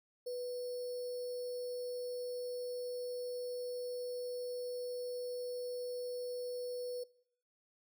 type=tone with sample-and-hold; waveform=sine; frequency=493.9 Hz; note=B4; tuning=in tune; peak=-37 dBFS; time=0.26-7.04 s; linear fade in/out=10 ms; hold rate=4900 Hz; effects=noise-tail reverb RT60 0.7 s tail -22 dB re dry

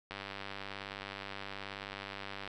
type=click train; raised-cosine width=0.3 ms; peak=-25 dBFS; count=235; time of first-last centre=0.11-2.476 s; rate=98.9 Hz; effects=none

